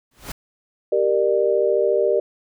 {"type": "noise with exponential growth", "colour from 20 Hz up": "pink", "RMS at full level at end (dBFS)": -27, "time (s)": [0.11, 0.32], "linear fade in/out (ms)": 5, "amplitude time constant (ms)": 45}
{"type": "chord", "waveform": "sine", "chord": "G minor", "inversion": "none", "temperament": "equal with one note detuned", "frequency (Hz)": [392, 466.2, 599], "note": ["G4", "Bb4", "D5"], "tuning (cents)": [0, 0, 34], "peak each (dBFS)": -20, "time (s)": [0.92, 2.2], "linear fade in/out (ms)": 5}
{"effects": []}